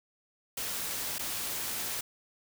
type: noise with dropouts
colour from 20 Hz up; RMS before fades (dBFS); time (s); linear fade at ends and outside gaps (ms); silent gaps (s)
white; -35; 0.57-2.01; 5; 1.184-1.192
effects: none